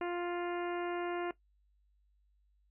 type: harmonic tone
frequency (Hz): 350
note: F4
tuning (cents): +4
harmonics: 1 / 2 / 3 / 4 / 5 / 6 / 7 / 8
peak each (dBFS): -35 / -41 / -45 / -47 / -49 / -51 / -52 / -53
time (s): 0.01-1.31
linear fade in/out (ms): 2
effects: noise-tail reverb RT60 0.1 s tail -17 dB re dry + added 50 Hz sine -68 dBFS peak until 2.7 s